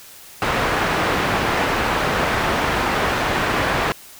white low-pass noise, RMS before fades -20 dBFS, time 0.42-3.92 s, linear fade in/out 0 ms, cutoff 1600 Hz, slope 12 dB/octave, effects white hiss -42 dBFS RMS until 4.19 s

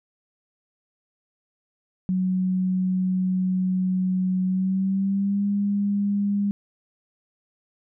sine tone with pitch glide, 185.3 to 202.1 Hz, F#3 to G#3, +3 to -47 cents, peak -20 dBFS, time 2.09-6.51 s, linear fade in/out 0 ms, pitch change +150 cents, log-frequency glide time 4.45-5.46 s, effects none

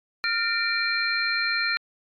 sine tone cluster, 1397 / 1818 / 2356 / 4168 Hz, F6 / A#6 / D7 / C8, 0 / -44 / +5 / -7 cents, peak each -28 dBFS, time 0.24-1.77 s, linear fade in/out 0 ms, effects AAC 48 kbps

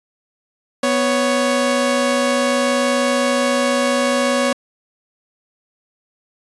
sawtooth tone pair together, 247.5 / 555.6 Hz, B3 / C#5, +4 / +4 cents, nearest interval octave + major second, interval 1400 cents, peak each -15 / -13 dBFS, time 0.83-4.53 s, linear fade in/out 5 ms, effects resampled to 24000 Hz

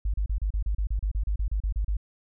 sine tone bursts, 50.5 Hz, G#1, 48 cents flat, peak -23 dBFS, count 16, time 0.05-1.969 s, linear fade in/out 5 ms, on 89 ms, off 33 ms, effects none

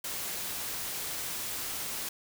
white noise, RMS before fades -36 dBFS, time 0.04-2.09 s, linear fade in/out 5 ms, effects none

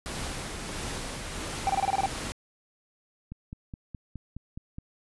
pink noise with tremolo, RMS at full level -34 dBFS, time 0.06-2.32 s, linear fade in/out 0 ms, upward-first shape triangle, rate 1.5 Hz, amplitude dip 35%
triangle tone bursts, 784 Hz, G5, in tune, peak -20 dBFS, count 8, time 1.67-2.059 s, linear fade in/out 0 ms, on 25 ms, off 27 ms
click train, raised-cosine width 5 ms, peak -26 dBFS, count 8, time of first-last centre 3.32-4.784 s, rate 4.78 Hz
effects resampled to 24000 Hz

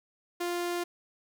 sawtooth tone, 349.5 Hz, F4, 1 cent sharp, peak -26 dBFS, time 0.4-0.84 s, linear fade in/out 10 ms, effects none

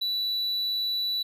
triangle tone, 3951 Hz, B7, in tune, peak -24 dBFS, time 0.01-1.23 s, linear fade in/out 10 ms, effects none

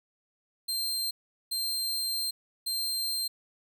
sawtooth tone bursts at uneven times, 4162 Hz, C8, 10 cents flat, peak -26 dBFS, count 3, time 0.68-1.11 / 1.51-2.31 / 2.66-3.28 s, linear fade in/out 10 ms, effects none

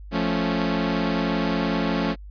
sawtooth chord, F augmented, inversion none, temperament equal, 174.61 / 220 / 277.2 Hz, F3 / A3 / C#4, 0 / 0 / 0 cents, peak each -22 dBFS, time 0.11-2.16 s, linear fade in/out 50 ms, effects added 50 Hz sine -37 dBFS peak until 2.3 s + resampled to 11025 Hz

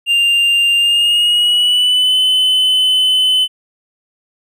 triangle tone with pitch glide, 2794 to 3029 Hz, F7 to F#7, 0 to +40 cents, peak -8 dBFS, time 0.06-3.48 s, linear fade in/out 50 ms, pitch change +140 cents, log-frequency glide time 0.77-2.16 s, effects none

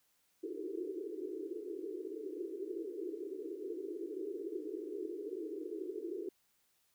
white band-pass noise, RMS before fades -42 dBFS, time 0.43-6.29 s, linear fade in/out 5 ms, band 310 to 440 Hz, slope 96 dB/octave, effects white hiss -75 dBFS RMS until 6.94 s

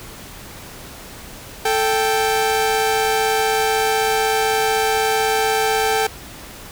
sawtooth tone pair together, 440 / 784 Hz, A4 / G5, 0 / 0 cents, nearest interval minor seventh, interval 1000 cents, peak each -15 / -15 dBFS, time 1.65-6.07 s, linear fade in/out 5 ms, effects pink hiss -37 dBFS RMS until 6.71 s

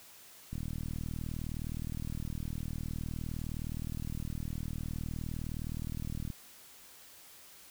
click train, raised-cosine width 5 ms, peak -26 dBFS, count 229, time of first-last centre 0.53-6.302 s, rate 39.5 Hz, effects white hiss -55 dBFS RMS until 7.7 s

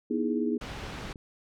sine chord, E major seventh, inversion second, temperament equal with one note detuned, 241.9 / 311.1 / 329.6 / 415.3 Hz, B3 / D#4 / E4 / G#4, -36 / 0 / 0 / 0 cents, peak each -29 / -31 / -34 / -32 dBFS, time 0.1-0.58 s, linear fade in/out 10 ms
pink low-pass noise, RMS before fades -39 dBFS, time 0.61-1.13 s, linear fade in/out 5 ms, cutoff 4100 Hz, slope 12 dB/octave
click train, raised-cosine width 3 ms, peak -32 dBFS, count 5, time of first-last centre 0.72-1.158 s, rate 9.13 Hz
effects none

